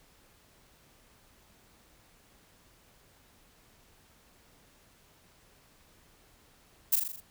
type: noise with echo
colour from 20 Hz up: violet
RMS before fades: -23 dBFS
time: 6.92-6.96 s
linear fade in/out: 10 ms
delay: 41 ms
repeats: 6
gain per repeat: -4 dB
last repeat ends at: 7.206 s
effects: pink hiss -62 dBFS RMS until 7.3 s